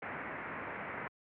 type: low-pass noise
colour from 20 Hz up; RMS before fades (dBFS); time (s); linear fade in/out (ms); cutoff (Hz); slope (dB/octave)
white; -42; 0.02-1.08; 5; 2200; 48
effects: high-pass 100 Hz 12 dB/octave